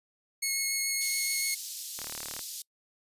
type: tone with vibrato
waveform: 10% pulse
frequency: 2179 Hz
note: C#7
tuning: 30 cents flat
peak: -19 dBFS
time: 0.42-1.55 s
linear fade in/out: 10 ms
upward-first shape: triangle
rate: 7 Hz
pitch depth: 10 cents each way
type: high-pass noise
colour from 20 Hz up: pink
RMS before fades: -39 dBFS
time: 1.01-2.62 s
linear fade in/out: 2 ms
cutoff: 4200 Hz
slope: 24 dB/octave
type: click train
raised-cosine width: 0.3 ms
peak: -24 dBFS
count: 16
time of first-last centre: 1.99-2.392 s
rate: 37.3 Hz
effects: noise-tail reverb RT60 0.1 s tail -25 dB re dry + resampled to 32000 Hz